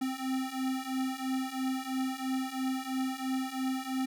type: beating tone pair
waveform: square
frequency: 260 / 263 Hz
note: C4 / C4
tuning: -11 / +9 cents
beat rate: 3 Hz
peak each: -36 / -34 dBFS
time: 0.01-4.06 s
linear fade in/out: 10 ms
effects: none